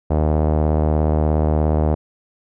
sawtooth tone with low-pass filter, 76.9 Hz, D#2, 20 cents flat, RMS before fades -17 dBFS, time 0.1-1.95 s, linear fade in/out 10 ms, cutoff 680 Hz, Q 1.9, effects none

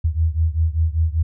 sine beating tone pair, 78.9 / 84 Hz, D#2 / E2, +25 / +33 cents, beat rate 5.1 Hz, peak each -18 / -20 dBFS, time 0.04-1.23 s, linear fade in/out 10 ms, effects none

